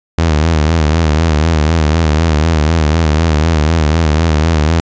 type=tone with vibrato; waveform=sawtooth; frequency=79 Hz; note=D#2; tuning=27 cents sharp; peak=-5 dBFS; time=0.18-4.8 s; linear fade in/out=0 ms; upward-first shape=sine; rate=4 Hz; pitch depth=100 cents each way; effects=resampled to 16000 Hz